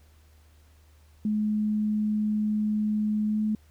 sine tone with pitch glide, 212.4 to 214.5 Hz, G#3 to A3, +39 to -44 cents, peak -23 dBFS, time 1.25-3.55 s, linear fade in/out 2 ms, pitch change +17 cents, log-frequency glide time 3.26-3.42 s, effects added 76 Hz sine -54 dBFS peak until 3.7 s + pink hiss -64 dBFS RMS until 3.7 s

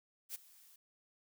blue noise with ADSR envelope, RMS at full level -41 dBFS, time 0.29-0.76 s, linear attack 57 ms, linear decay 16 ms, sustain -21 dB, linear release 4 ms, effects none

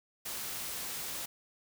white noise, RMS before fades -39 dBFS, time 0.25-1.26 s, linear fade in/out 10 ms, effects none

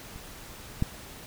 clicks, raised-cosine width 5 ms, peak -30 / -12 dBFS, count 2, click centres 0.16 / 0.824 s, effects pink hiss -45 dBFS RMS until 1.26 s

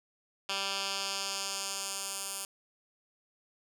10% pulse tone with band-pass filter sweep, 196.1 Hz, G3, 1 cent sharp, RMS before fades -36 dBFS, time 0.49-2.45 s, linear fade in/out 2 ms, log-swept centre 3700 to 10000 Hz, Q 1.2, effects none

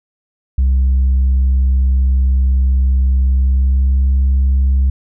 sine tone with pitch glide, 65.41 to 66.63 Hz, C2 to C2, 0 to +32 cents, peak -7 dBFS, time 0.58-4.9 s, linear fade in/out 5 ms, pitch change +32 cents, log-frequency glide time 3.33-4.06 s, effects tanh soft clip ceiling -8 dBFS

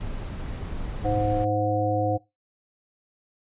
brown noise, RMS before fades -32 dBFS, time 0-1.45 s, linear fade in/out 10 ms
harmonic tone, 104.2 Hz, G#2, 6 cents sharp, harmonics 1 / 3 / 5 / 7, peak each -27 / -29 / -27 / -26 dBFS, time 1.04-2.18 s, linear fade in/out 20 ms
effects noise-tail reverb RT60 0.2 s tail -19 dB re dry + resampled to 8000 Hz

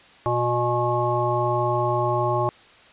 harmonic tone with a mistuned harmonic, 120.7 Hz, B2, 39 cents flat, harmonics 1 / 3 / 5 / 7 / 9, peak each -26 / -26 / -26 / -26 / -26 dBFS, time 0.26-2.49 s, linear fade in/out 0 ms, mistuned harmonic 5, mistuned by +19 cents, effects white hiss -50 dBFS RMS until 2.92 s + resampled to 8000 Hz

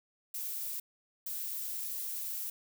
violet noise bursts at uneven times, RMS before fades -38 dBFS, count 2, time 0.34-0.8 / 1.26-2.5 s, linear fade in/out 5 ms, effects none

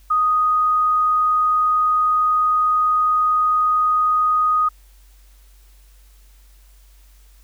sine tone, 1244.5 Hz, D#6, in tune, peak -14 dBFS, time 0.1-4.69 s, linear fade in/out 10 ms, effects added 48 Hz sine -46 dBFS peak until 7.43 s + white hiss -57 dBFS RMS until 7.43 s

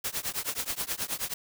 white noise with tremolo, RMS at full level -29 dBFS, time 0.04-1.34 s, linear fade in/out 5 ms, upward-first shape triangle, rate 9.4 Hz, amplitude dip 100%, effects none

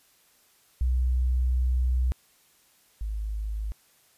sine tone pair in turn, 62.7 / 52.92 Hz, B1 / G#1, +27 / +33 cents, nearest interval minor third, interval 294 cents, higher first, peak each -21 / -28 dBFS, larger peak first, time 0.81-2.12 / 3.01-3.72 s, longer first, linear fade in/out 0 ms, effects white hiss -62 dBFS RMS until 4.17 s + resampled to 32000 Hz

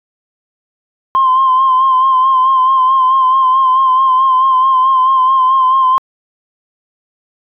sine tone with vibrato, 1046.5 Hz, C6, in tune, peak -6 dBFS, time 1.15-5.98 s, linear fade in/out 0 ms, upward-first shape sine, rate 4.6 Hz, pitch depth 40 cents each way, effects tanh soft clip ceiling -3 dBFS

